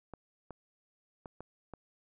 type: clicks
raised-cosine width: 1 ms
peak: -30 dBFS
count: 5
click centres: 0.137 / 0.507 / 1.258 / 1.406 / 1.737 s
effects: none